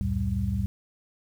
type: tone cluster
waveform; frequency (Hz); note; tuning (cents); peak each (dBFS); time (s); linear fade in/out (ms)
sine; 69.4 / 88.2 / 113.5 / 193.9; C#2 / F2 / A#2 / G3; +3 / +18 / -46 / -19; -30; 0.01-0.66; 0
effects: 9-bit